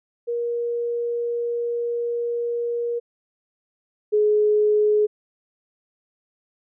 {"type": "tone pair in turn", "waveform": "sine", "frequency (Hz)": [473.6, 421.9], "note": ["A#4", "G#4"], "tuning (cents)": [27, 27], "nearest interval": "major second", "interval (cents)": 200, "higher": "first", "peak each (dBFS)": [-22, -15], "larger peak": "second", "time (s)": [[0.27, 3], [4.12, 5.07]], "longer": "first", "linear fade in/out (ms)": 20, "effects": []}